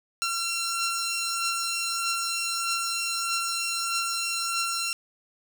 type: beating tone pair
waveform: 10% pulse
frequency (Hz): 1363 / 1364.6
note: F6 / F6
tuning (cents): -43 / -41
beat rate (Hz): 1.6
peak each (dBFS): -19 / -26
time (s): 0.22-4.93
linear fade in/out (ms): 0
effects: none